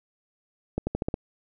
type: accelerating click train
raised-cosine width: 2 ms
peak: -13 dBFS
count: 6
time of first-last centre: 0.78-1.141 s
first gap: 90 ms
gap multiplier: 0.89
effects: none